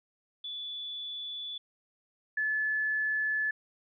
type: tone pair in turn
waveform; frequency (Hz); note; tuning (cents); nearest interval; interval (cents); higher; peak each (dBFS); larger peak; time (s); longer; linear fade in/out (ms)
sine; 3455 / 1727.5; A7 / A6; -32 / -32; octave; 1200; first; -36 / -27; second; 0.44-1.58 / 2.37-3.51; neither; 5
effects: none